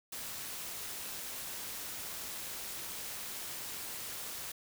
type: noise with amplitude modulation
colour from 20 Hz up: white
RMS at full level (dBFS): -40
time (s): 0.12-4.52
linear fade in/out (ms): 5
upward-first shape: sine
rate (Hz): 213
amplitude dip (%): 45
effects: none